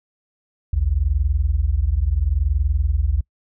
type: tone pair together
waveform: sine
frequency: 57.06 / 77.78 Hz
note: A#1 / D#2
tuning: -36 / 0 cents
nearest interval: perfect fourth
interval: 536 cents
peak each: -19 dBFS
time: 0.73-3.21 s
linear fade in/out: 5 ms
effects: noise-tail reverb RT60 0.1 s tail -25 dB re dry